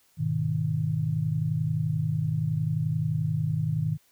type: chord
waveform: sine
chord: G# minor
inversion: none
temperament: just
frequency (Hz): 103.83 / 124.59 / 155.74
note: G#2 / B2 / D#3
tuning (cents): 0 / +16 / +2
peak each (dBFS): -31 / -30 / -26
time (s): 0.17-3.98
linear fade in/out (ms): 50
effects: white hiss -64 dBFS RMS until 4.11 s